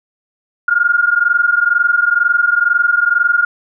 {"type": "tone pair together", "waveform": "sine", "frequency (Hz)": [1406.9, 1429], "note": ["F6", "F6"], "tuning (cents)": [12, 39], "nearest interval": "unison", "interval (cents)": 27, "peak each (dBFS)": -13, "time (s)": [0.68, 3.45], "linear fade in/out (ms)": 5, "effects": []}